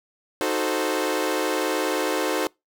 sawtooth chord, D# diminished seventh, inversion none, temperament equal, 311.1 / 370 / 440 / 523.3 Hz, D#4 / F#4 / A4 / C5, 0 / 0 / 0 / 0 cents, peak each -24 dBFS, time 0.41-2.47 s, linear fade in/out 0 ms, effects noise-tail reverb RT60 0.2 s tail -25 dB re dry

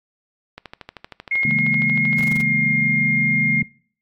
click train, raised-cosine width 0.3 ms, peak -18 dBFS, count 22, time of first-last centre 0.58-2.208 s, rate 12.9 Hz
sine tone with pitch glide, 2148 to 2126 Hz, C7 to C7, +45 to +27 cents, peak -17 dBFS, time 1.31-3.62 s, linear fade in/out 5 ms, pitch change -18 cents, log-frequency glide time 2.26-2.5 s
sine chord, A# half-diminished seventh, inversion first, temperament equal, 138.59 / 164.81 / 207.7 / 233.1 Hz, C#3 / E3 / G#3 / A#3, 0 / 0 / 0 / 0 cents, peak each -26 dBFS, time 1.45-3.63 s, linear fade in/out 2 ms
pink noise bursts, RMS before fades -34 dBFS, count 6, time 2.18-2.416 s, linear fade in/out 5 ms, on 21 ms, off 22 ms
effects noise-tail reverb RT60 0.5 s tail -22 dB re dry + AAC 64 kbps

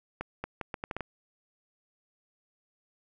accelerating click train, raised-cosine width 0.5 ms, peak -19 dBFS, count 8, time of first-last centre 0.21-1.007 s, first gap 230 ms, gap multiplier 0.75, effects none

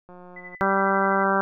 click train, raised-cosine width 1 ms, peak -32 dBFS, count 83, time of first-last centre 0.09-0.548 s, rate 179 Hz
sine tone with tremolo, 2001 Hz, B6, 22 cents sharp, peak -36 dBFS, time 0.36-1.24 s, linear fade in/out 5 ms, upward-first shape sine, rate 12 Hz, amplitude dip 80%
harmonic tone, 194.9 Hz, G3, 10 cents flat, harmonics 1 / 2 / 3 / 4 / 5 / 6 / 7 / 8, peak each -27 / -27 / -27 / -27 / -27 / -27 / -27 / -27 dBFS, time 0.61-1.41 s, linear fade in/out 0 ms
effects none

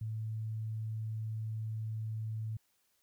sine tone, 110 Hz, A2, in tune, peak -35 dBFS, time 0.01-2.57 s, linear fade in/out 5 ms, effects white hiss -75 dBFS RMS until 3.02 s

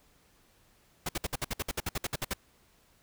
pink noise bursts, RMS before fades -32 dBFS, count 15, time 1.06-2.336 s, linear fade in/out 5 ms, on 30 ms, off 59 ms, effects pink hiss -65 dBFS RMS until 3.02 s

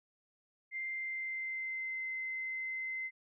sine tone with pitch glide, 2093 to 2063 Hz, C7 to C7, 0 to -25 cents, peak -36 dBFS, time 0.71-3.11 s, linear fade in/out 50 ms, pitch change -25 cents, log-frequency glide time 0.89-2.13 s, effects none

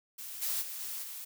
blue noise with level steps, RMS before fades -43 / -33 / -41 / -39 / -43 dBFS, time 0.18-1.25 s, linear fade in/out 10 ms, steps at 0.41 / 0.61 / 0.79 / 1.02 s, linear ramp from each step 20 ms, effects none

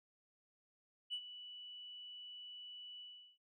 sine tone with ADSR envelope, 2960 Hz, F#7, in tune, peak -36 dBFS, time 1.1-3.38 s, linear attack 34 ms, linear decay 66 ms, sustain -13 dB, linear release 380 ms, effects tanh soft clip ceiling -34 dBFS

